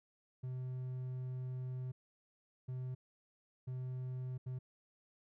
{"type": "tone bursts at uneven times", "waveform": "triangle", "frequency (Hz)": 127.8, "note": "C3", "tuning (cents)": -40, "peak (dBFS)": -37, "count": 4, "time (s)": [[0.43, 1.92], [2.68, 2.95], [3.67, 4.38], [4.46, 4.59]], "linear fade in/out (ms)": 10, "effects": []}